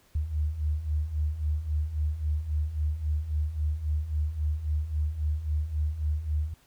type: beating tone pair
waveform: sine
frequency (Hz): 73.42 / 77.12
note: D2 / D#2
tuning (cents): 0 / -15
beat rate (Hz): 3.7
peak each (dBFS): -32 / -27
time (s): 0.15-6.54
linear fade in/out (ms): 5
effects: pink hiss -62 dBFS RMS until 6.66 s